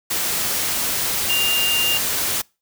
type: tone in noise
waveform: sine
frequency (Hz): 2801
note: F7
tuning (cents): +4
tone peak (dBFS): -18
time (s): 1.29-1.98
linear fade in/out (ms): 10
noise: white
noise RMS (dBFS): -22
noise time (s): 0.1-2.42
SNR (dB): +1
effects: noise-tail reverb RT60 0.3 s tail -26 dB re dry